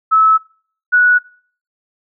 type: tone pair in turn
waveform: sine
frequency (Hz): 1300 / 1469.4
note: E6 / F#6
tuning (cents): -24 / -12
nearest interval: major second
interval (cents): 212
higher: second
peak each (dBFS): -7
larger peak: neither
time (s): 0.11-0.38 / 0.92-1.19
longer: neither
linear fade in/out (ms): 20
effects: noise-tail reverb RT60 0.5 s tail -23 dB re dry